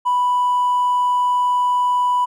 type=tone with hard clipping; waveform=triangle; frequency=987.8 Hz; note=B5; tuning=in tune; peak=-14 dBFS; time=0.05-2.26 s; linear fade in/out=20 ms; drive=2 dB; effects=none